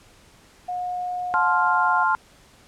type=tone; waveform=sine; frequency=721 Hz; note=F#5; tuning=45 cents flat; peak=-25 dBFS; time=0.68-2.04 s; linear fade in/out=10 ms
type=chord; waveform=sine; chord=F major; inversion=first; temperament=just; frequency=873.1 / 1047.7 / 1396.9 Hz; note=A5 / C6 / F6; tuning=-14 / +2 / 0 cents; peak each=-22 dBFS; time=1.34-2.15 s; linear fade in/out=0 ms
effects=pink hiss -53 dBFS RMS until 2.67 s + low-pass 10000 Hz 12 dB/octave